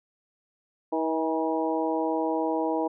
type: harmonic tone with a mistuned harmonic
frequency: 160 Hz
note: D#3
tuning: 49 cents sharp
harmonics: 2 / 3 / 4 / 5 / 6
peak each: -28 / -30 / -31 / -32 / -33 dBFS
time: 0.92-2.88 s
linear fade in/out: 10 ms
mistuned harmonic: 5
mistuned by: +36 cents
effects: none